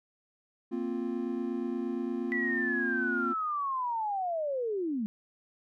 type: chord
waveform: triangle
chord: Bb suspended second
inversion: none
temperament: equal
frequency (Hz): 233.1 / 261.6 / 349.2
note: Bb3 / C4 / F4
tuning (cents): 0 / 0 / 0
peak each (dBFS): -33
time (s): 0.71-3.34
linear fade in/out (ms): 20
type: linear sweep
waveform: sine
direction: down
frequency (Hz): 1975.5 to 202.1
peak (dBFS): -29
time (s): 2.32-5.06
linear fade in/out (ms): 0
effects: none